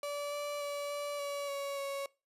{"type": "tone with pitch steps", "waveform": "35% pulse", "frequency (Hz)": [578, 582, 575, 579, 569, 560, 555], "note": ["D5", "D5", "D5", "D5", "C#5", "C#5", "C#5"], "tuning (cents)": [-28, -16, -37, -25, 45, 18, 2], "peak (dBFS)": -34, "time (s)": [0.03, 2.06], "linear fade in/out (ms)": 2, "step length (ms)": 290, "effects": ["noise-tail reverb RT60 0.3 s tail -23 dB re dry", "resampled to 32000 Hz"]}